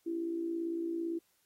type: tone with amplitude modulation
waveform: sine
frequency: 334.5 Hz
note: E4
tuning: 25 cents sharp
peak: -30 dBFS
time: 0.06-1.19 s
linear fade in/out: 10 ms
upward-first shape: sine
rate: 57.8 Hz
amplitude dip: 55%
effects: white hiss -73 dBFS RMS until 1.45 s + AAC 48 kbps